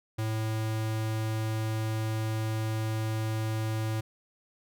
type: tone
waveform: square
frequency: 110 Hz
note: A2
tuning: in tune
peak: -29 dBFS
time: 0.18-4.01 s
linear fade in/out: 10 ms
effects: none